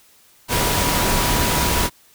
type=tone in noise; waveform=sine; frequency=970 Hz; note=B5; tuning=31 cents flat; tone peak=-26 dBFS; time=0.48-1.9 s; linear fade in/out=50 ms; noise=pink; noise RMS=-19 dBFS; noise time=0.48-1.9 s; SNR=-10 dB; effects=white hiss -53 dBFS RMS until 2.14 s